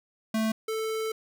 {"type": "tone pair in turn", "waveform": "square", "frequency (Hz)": [220.4, 440.8], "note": ["A3", "A4"], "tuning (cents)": [3, 3], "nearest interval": "octave", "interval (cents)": 1200, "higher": "second", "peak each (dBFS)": [-25, -29], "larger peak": "first", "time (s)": [[0.34, 0.52], [0.68, 1.12]], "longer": "second", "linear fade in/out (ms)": 5, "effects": []}